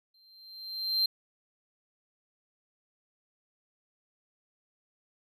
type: tone with exponential growth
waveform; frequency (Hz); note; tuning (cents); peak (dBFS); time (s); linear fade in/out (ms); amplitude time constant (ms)
triangle; 4147; C8; -16; -21; 0.14-1.06; 5; 200
effects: none